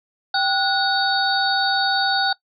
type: tone cluster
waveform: sine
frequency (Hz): 784 / 1465 / 3745 / 4497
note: G5 / F#6 / A#7 / C#8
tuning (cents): 0 / -18 / +7 / +24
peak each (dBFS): -21 / -22 / -25 / -23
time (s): 0.34-2.33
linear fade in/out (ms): 5
effects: noise-tail reverb RT60 0.1 s tail -21 dB re dry